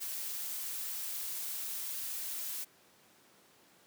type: noise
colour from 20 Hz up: blue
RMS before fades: -39 dBFS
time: 0-2.65 s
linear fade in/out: 20 ms
effects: pink hiss -63 dBFS RMS until 3.86 s + high-pass 200 Hz 12 dB/octave